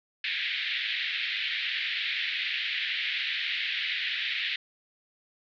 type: band-pass noise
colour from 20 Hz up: pink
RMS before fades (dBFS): -31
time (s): 0.24-4.56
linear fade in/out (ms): 2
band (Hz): 1800 to 3900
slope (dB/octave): 48
effects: none